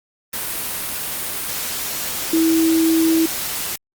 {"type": "tone in noise", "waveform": "sine", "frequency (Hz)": 325.2, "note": "E4", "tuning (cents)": -23, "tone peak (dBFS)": -13, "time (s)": [2.33, 3.26], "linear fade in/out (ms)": 5, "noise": "white", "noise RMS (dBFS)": -25, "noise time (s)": [0.33, 3.76], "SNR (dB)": 9, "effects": ["Opus 32 kbps"]}